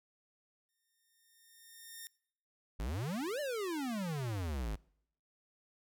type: tone with exponential growth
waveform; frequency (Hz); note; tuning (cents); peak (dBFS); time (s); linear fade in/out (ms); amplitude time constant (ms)
5% pulse; 1828; A#6; -34; -34; 0.69-2.07; 0; 300
type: exponential two-way sweep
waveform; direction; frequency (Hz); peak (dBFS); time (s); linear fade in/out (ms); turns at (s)
square; up then down; 46.06 to 609 to 47.98; -36; 2.79-4.76; 10; 3.4
effects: noise-tail reverb RT60 0.7 s tail -24 dB re dry